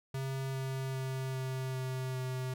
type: tone with pitch steps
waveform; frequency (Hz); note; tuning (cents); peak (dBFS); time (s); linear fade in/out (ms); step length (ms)
square; 133.9 / 132.9 / 131.9 / 130.92 / 129.94 / 128.97; C3 / C3 / C3 / C3 / C3 / C3; +40 / +27 / +14 / +1 / -12 / -25; -35; 0.14-2.54; 5; 400
effects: none